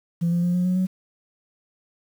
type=tone with pitch steps; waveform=sine; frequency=170 / 173.07 / 176.2 / 179.38 / 182.62 / 185.92 Hz; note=F3 / F3 / F3 / F3 / F#3 / F#3; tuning=-46 / -15 / +16 / +47 / -22 / +9 cents; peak=-17 dBFS; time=0.21-0.87 s; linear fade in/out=20 ms; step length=110 ms; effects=tanh soft clip ceiling -16 dBFS + 8-bit